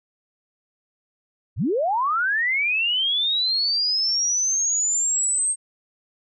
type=linear sweep; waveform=sine; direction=up; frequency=62.9 to 8470 Hz; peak=-19 dBFS; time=1.56-5.56 s; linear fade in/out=50 ms; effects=none